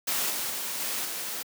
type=noise with level steps; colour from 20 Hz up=white; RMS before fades=-28 / -31 / -33 / -31 / -34 dBFS; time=0.07-1.43 s; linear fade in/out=10 ms; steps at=0.3 / 0.5 / 0.8 / 1.05 s; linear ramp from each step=2 ms; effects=high-pass 200 Hz 12 dB/octave